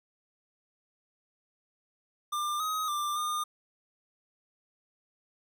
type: tone with pitch steps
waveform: square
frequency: 1195 / 1261 / 1186 / 1215 Hz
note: D6 / D#6 / D6 / D#6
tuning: +30 / +23 / +17 / -42 cents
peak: -30 dBFS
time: 2.32-3.44 s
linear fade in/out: 10 ms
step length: 280 ms
effects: none